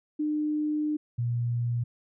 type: tone pair in turn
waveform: sine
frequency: 302 / 119.4 Hz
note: D4 / A#2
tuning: +48 / +42 cents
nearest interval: octave + major third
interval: 1606 cents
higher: first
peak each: -25 dBFS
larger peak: neither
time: 0.19-0.97 / 1.18-1.84 s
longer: first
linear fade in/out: 10 ms
effects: none